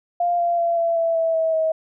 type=tone with pitch steps; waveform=sine; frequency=698.5 / 689.7 / 681 / 672.4 / 663.9 / 655.5 / 647.2 / 639 Hz; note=F5 / F5 / F5 / E5 / E5 / E5 / E5 / D#5; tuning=0 / -22 / -44 / +34 / +12 / -10 / -32 / +46 cents; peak=-17 dBFS; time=0.2-1.72 s; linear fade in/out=5 ms; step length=190 ms; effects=none